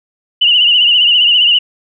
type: tone with vibrato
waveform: sine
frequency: 2903 Hz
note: F#7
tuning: 34 cents flat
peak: -6 dBFS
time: 0.41-1.59 s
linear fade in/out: 10 ms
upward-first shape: triangle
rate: 15 Hz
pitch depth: 88 cents each way
effects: none